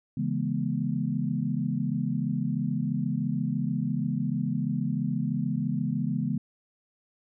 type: chord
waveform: sine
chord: C# minor seventh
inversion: none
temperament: equal with one note detuned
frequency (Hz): 138.59 / 164.81 / 207.7 / 241.9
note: C#3 / E3 / G#3 / B3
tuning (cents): 0 / 0 / 0 / -36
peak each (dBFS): -31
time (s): 0.17-6.38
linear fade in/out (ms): 5
effects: none